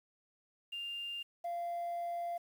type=tone pair in turn; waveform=sine; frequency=2799 / 690.9 Hz; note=F7 / F5; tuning=+3 / -19 cents; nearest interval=2 octaves; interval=2422 cents; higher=first; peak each=-38 / -34 dBFS; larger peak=second; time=0.72-1.23 / 1.44-2.38 s; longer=second; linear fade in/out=10 ms; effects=tanh soft clip ceiling -32 dBFS + 10-bit